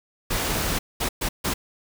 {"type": "noise bursts at uneven times", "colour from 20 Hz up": "pink", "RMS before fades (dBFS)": -25, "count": 4, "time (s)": [[0.3, 0.79], [1, 1.09], [1.21, 1.29], [1.44, 1.54]], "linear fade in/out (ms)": 10, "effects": []}